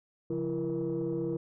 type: tone cluster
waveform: sine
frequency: 140.2 / 175.2 / 336.1 / 471.8 Hz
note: C#3 / F3 / E4 / A#4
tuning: +20 / +6 / +34 / +21 cents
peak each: -37 / -37 / -31 / -34 dBFS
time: 0.3-1.37 s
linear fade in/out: 5 ms
effects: tanh soft clip ceiling -24 dBFS